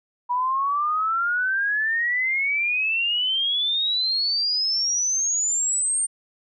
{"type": "exponential sweep", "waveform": "sine", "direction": "up", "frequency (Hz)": [968, 8870], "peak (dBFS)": -20, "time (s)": [0.29, 6.07], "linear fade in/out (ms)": 20, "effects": []}